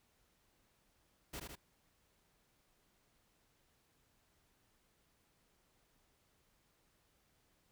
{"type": "noise with echo", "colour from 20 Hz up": "pink", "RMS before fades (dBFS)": -45, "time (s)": [1.33, 1.4], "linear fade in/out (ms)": 10, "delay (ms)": 78, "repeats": 2, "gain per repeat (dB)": -3, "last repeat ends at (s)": 1.556, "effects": ["pink hiss -75 dBFS RMS until 7.71 s"]}